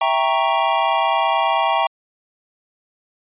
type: chord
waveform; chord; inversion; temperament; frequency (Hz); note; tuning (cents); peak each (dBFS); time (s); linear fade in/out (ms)
square; E diminished seventh; none; equal with one note detuned; 659.3 / 788.1 / 932.3 / 1108.7; E5 / G5 / Bb5 / Db6; 0 / +9 / 0 / 0; -23 / -21 / -21 / -23; 0.01-1.87; 5
effects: resampled to 8000 Hz